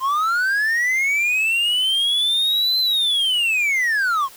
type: linear two-way sweep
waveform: triangle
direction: up then down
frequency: 1028 to 4100 to 1028 Hz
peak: -15 dBFS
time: 0-4.29 s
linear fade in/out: 50 ms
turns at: 2.79 s
effects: white hiss -44 dBFS RMS until 4.36 s